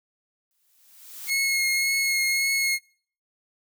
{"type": "noise with exponential growth", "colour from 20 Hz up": "blue", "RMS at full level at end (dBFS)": -34, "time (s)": [0.51, 1.3], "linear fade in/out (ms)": 0, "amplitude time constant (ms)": 170}
{"type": "tone with vibrato", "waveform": "sawtooth", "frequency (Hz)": 2166, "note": "C#7", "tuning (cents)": -41, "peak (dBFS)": -18, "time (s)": [1.27, 2.79], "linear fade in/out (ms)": 50, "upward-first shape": "triangle", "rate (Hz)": 1.8, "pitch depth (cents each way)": 17}
{"effects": ["noise-tail reverb RT60 0.5 s tail -26 dB re dry"]}